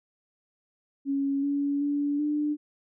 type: tone with pitch steps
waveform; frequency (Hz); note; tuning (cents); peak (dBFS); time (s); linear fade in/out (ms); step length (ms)
sine; 277.1 / 283.6 / 287.9 / 297.3; C#4 / C#4 / D4 / D4; -1 / +40 / -34 / +21; -24; 1.05-2.57; 50; 380
effects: none